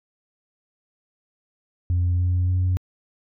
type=tone with pitch steps; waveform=sine; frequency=88.4 / 89.79 / 91.2 Hz; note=F2 / F2 / F#2; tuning=+22 / +49 / -24 cents; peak=-16 dBFS; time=1.9-2.77 s; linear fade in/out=0 ms; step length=290 ms; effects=tanh soft clip ceiling -16 dBFS